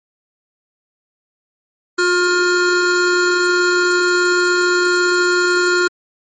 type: tone pair together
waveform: square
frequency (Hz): 357.6 / 1412.3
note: F4 / F6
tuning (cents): +41 / +19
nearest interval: 2 octaves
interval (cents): 2378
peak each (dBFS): -16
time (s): 1.98-5.88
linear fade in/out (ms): 10
effects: MP3 32 kbps